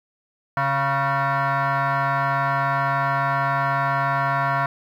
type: tone with frequency modulation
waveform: sine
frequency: 138.59 Hz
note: C#3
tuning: in tune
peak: -17 dBFS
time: 0.57-4.66 s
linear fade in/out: 2 ms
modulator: 414 Hz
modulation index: 3.6
effects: tanh soft clip ceiling -16 dBFS + 9-bit